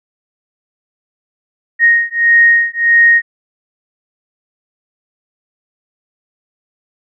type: beating tone pair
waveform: sine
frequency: 1864.7 / 1866.3 Hz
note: A#6 / A#6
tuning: 0 / +2 cents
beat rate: 1.6 Hz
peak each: -10 dBFS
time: 1.79-3.22 s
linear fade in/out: 50 ms
effects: none